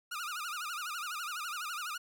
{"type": "tone with vibrato", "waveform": "sawtooth", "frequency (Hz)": 1318.5, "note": "E6", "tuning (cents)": 0, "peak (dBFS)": -33, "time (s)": [0.11, 1.98], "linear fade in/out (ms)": 10, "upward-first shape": "sine", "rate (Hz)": 12, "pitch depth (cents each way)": 180, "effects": []}